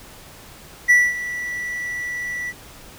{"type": "tone with ADSR envelope", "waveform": "triangle", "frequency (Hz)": 1958, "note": "B6", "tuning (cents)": -15, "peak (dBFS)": -7, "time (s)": [0.88, 2.53], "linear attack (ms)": 23, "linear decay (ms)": 230, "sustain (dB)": -16, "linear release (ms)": 38, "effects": ["pink hiss -43 dBFS RMS until 2.98 s"]}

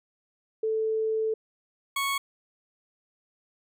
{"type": "tone pair in turn", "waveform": ["sine", "20% pulse"], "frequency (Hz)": [440, 1106.3], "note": ["A4", "C#6"], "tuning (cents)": [0, -4], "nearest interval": "octave + major third", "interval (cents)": 1596, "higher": "second", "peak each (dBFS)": [-24, -21], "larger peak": "second", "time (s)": [[0.63, 1.34], [1.96, 2.18]], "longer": "first", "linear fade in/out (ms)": 5, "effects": []}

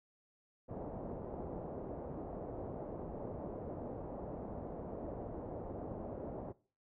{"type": "low-pass noise", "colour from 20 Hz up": "white", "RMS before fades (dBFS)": -44, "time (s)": [0.68, 6.53], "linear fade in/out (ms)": 20, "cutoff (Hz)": 660, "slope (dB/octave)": 24, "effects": ["noise-tail reverb RT60 0.4 s tail -20 dB re dry"]}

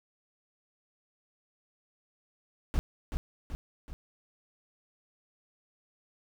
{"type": "noise with echo", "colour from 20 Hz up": "brown", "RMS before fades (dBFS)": -26, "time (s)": [2.74, 2.79], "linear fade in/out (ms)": 0, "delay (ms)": 380, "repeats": 3, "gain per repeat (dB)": -5, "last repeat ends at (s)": 3.93, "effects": []}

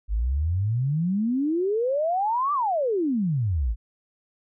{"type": "exponential two-way sweep", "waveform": "sine", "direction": "up then down", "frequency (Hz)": [49, 1197, 49], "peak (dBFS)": -21, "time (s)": [0.08, 3.76], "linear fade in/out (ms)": 50, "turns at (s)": 2.53, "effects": []}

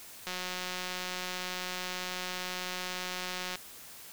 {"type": "click train", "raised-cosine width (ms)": 0.2, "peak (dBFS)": -19, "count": 599, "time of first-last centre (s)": [0.27, 3.556], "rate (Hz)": 182, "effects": ["white hiss -49 dBFS RMS until 4.12 s"]}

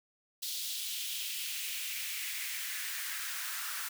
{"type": "noise with high-pass filter sweep", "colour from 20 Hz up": "white", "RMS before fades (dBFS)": -38, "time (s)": [0.42, 3.89], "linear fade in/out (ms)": 10, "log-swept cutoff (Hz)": [3800, 1300], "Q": 2.5, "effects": []}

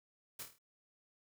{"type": "noise with echo", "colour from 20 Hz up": "white", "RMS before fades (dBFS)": -45, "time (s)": [0.39, 0.43], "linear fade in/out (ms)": 5, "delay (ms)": 26, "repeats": 6, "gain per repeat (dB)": -5, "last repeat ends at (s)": 0.586, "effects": []}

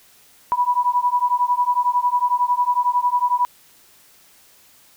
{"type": "beating tone pair", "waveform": "sine", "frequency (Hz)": [976, 987], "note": ["B5", "B5"], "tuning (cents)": [-21, -1], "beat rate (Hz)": 11, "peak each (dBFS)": -19, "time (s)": [0.52, 3.45], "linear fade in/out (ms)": 0, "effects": ["white hiss -52 dBFS RMS until 4.96 s"]}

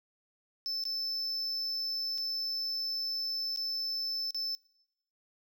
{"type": "tone with dropouts", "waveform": "triangle", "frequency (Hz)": 5274, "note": "E8", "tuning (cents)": 0, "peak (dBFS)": -31, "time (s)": [0.66, 4.55], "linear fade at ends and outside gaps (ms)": 0, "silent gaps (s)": [[0.838, 0.853], [2.178, 2.182], [3.561, 3.573], [4.307, 4.346]], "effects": ["noise-tail reverb RT60 0.9 s tail -23 dB re dry"]}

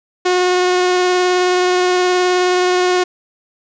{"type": "tone with vibrato", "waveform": "sawtooth", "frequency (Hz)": 362.4, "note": "F#4", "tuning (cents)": -36, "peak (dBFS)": -8, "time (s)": [0.25, 3.04], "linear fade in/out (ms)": 10, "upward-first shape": "triangle", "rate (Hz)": 19, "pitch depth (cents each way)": 13, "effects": ["resampled to 16000 Hz", "7-bit"]}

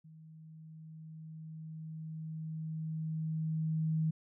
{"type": "tone with level ramp", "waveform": "sine", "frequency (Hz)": 158.5, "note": "D#3", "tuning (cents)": 32, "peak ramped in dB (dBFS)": [-52, -28], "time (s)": [0.04, 4.11], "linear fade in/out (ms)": 10, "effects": []}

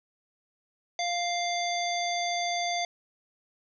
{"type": "harmonic tone with a mistuned harmonic", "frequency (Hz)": 698.5, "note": "F5", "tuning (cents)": 0, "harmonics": [1, 3, 5, 7, 9], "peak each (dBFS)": [-29, -34, -36, -37, -39], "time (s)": [0.99, 2.85], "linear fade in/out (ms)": 2, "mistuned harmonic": 7, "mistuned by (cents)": -81, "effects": []}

